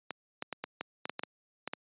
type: clicks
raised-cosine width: 0.3 ms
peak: -19 dBFS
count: 11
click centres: 0.107 / 0.424 / 0.527 / 0.64 / 0.81 / 1.055 / 1.096 / 1.194 / 1.235 / 1.676 / 1.735 s
effects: high-pass 200 Hz 12 dB/octave + resampled to 8000 Hz